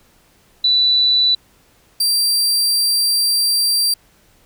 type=tone pair in turn; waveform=sine / sawtooth; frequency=3969 / 4710 Hz; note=B7 / D8; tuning=+8 / +4 cents; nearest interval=minor third; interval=296 cents; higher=second; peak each=-11 dBFS; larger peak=neither; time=0.64-1.35 / 2-3.94 s; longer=second; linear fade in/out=5 ms; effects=pink hiss -54 dBFS RMS until 4.45 s